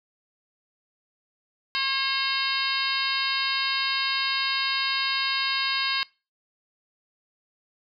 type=harmonic tone with a mistuned harmonic; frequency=540 Hz; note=C#5; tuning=45 cents flat; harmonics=2 / 3 / 4 / 5 / 6 / 7 / 8 / 9; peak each=-32 / -32 / -32 / -32 / -32 / -32 / -32 / -32 dBFS; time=1.75-6.03 s; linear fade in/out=0 ms; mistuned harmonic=6; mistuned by=-81 cents; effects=noise-tail reverb RT60 0.3 s tail -23 dB re dry